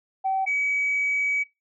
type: tone pair in turn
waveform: sine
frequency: 768 / 2274 Hz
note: G5 / C#7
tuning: -36 / +44 cents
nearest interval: octave + perfect fifth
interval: 1880 cents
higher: second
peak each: -20 / -21 dBFS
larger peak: first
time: 0.24-0.46 / 0.46-1.44 s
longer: second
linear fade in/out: 20 ms
effects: noise-tail reverb RT60 0.2 s tail -17 dB re dry + tanh soft clip ceiling -17 dBFS